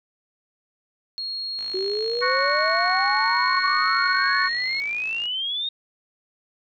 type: tone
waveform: sine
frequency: 4286 Hz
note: C8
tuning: 41 cents sharp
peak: -27 dBFS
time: 1.18-4.8 s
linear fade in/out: 0 ms
type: click train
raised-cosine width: 0.2 ms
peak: -25 dBFS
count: 203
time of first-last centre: 1.59-5.256 s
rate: 55.1 Hz
type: exponential sweep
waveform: sine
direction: up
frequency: 370 to 3729 Hz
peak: -24 dBFS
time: 1.74-5.69 s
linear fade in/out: 5 ms
type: harmonic tone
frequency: 369.4 Hz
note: F#4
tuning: 3 cents flat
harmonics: 3 / 4 / 5 / 6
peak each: -23 / -25 / -27 / -29 dBFS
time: 2.21-4.49 s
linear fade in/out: 20 ms
effects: none